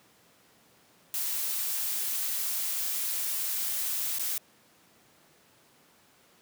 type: noise with dropouts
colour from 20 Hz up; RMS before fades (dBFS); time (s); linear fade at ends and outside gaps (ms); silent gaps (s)
blue; -31; 1.14-4.38; 2; 4.186-4.194
effects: pink hiss -61 dBFS RMS until 6.41 s + high-pass 150 Hz 12 dB/octave